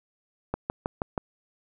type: click train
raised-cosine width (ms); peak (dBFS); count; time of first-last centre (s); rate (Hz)
1; -13; 5; 0.54-1.178; 6.27
effects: none